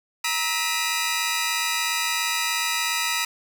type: tone cluster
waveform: 15% pulse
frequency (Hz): 943 / 1293 / 1983 / 2409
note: A#5 / E6 / B6 / D7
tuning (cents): +20 / -34 / +7 / +43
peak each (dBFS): -22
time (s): 0.24-3.25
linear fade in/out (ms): 5
effects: none